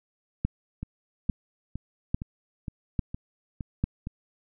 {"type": "two click trains", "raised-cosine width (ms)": 5, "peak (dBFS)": [-21, -12], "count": [8, 5], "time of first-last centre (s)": [[0.83, 4.071], [0.45, 3.84]], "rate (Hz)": [2.16, 1.18], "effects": []}